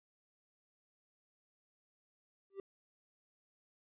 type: tone with exponential growth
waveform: triangle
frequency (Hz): 392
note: G4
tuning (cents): 0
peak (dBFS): -35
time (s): 2.5-2.6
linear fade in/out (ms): 2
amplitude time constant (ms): 20
effects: resampled to 8000 Hz